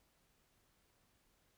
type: silence
effects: pink hiss -75 dBFS RMS until 1.57 s